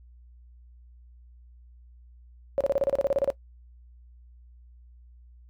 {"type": "tone bursts", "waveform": "sine", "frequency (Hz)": 554.4, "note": "C#5", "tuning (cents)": 0, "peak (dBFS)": -19, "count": 13, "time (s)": [2.58, 3.302], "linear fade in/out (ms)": 0, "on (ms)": 26, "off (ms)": 32, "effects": ["noise-tail reverb RT60 0.1 s tail -18 dB re dry", "added 60 Hz sine -49 dBFS peak until 5.49 s"]}